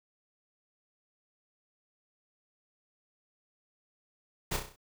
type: noise with echo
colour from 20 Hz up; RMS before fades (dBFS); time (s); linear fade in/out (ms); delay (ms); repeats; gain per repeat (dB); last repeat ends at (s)
pink; -32; 4.51-4.57; 10; 32; 6; -5; 4.762
effects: none